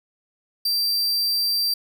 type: tone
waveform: 45% pulse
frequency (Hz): 4699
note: D8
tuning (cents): 0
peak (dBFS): -19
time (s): 0.65-1.74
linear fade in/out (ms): 5
effects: none